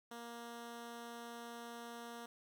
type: tone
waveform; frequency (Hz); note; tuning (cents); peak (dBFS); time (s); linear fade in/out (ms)
10% pulse; 235; A#3; +14; -39; 0.11-2.26; 5
effects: none